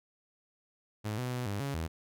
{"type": "tone with pitch steps", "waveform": "sawtooth", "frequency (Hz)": [106.6, 125.2, 124.3, 101, 139.3, 81], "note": ["G#2", "B2", "B2", "G#2", "C#3", "E2"], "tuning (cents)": [46, 24, 12, -48, 9, -30], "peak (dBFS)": -29, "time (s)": [1.04, 1.88], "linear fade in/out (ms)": 20, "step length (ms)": 140, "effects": []}